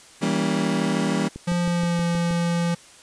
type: chord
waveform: 35% pulse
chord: E diminished seventh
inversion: none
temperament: just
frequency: 164.81 / 197.78 / 237.3 / 284.8 Hz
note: E3 / G3 / Bb3 / Db4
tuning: 0 / +16 / +31 / +47 cents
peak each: -25 / -23 / -25 / -26 dBFS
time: 0.21-1.29 s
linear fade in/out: 20 ms
type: click train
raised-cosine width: 3 ms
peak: -21 dBFS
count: 7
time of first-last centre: 1.36-2.309 s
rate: 6.32 Hz
type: tone with pitch glide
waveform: square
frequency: 174.61 to 171.21 Hz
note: F3 to F3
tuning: 0 to -34 cents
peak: -21 dBFS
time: 1.47-2.75 s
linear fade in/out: 10 ms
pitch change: -34 cents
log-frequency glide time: 1.58-2.03 s
effects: white hiss -48 dBFS RMS until 3.02 s + resampled to 22050 Hz